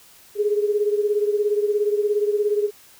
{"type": "beating tone pair", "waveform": "sine", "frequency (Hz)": [412.3, 429.3], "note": ["G#4", "A4"], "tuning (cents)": [-13, -43], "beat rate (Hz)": 17, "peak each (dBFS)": [-19, -24], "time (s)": [0.35, 2.71], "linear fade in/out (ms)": 50, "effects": ["white hiss -50 dBFS RMS until 2.99 s"]}